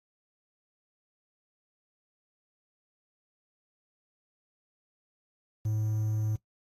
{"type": "tone with quantisation", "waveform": "triangle", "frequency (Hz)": 108, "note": "A2", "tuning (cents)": -32, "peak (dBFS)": -25, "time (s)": [5.65, 6.36], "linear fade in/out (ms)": 5, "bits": 9, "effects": ["noise-tail reverb RT60 0.1 s tail -19 dB re dry", "AAC 48 kbps"]}